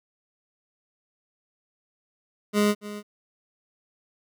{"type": "tone with echo", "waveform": "25% pulse", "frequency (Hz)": 207.7, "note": "G#3", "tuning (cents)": 0, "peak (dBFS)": -15, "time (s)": [2.53, 2.75], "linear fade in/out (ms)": 50, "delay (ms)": 280, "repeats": 1, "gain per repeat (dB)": -15, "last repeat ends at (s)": 3.03, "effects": []}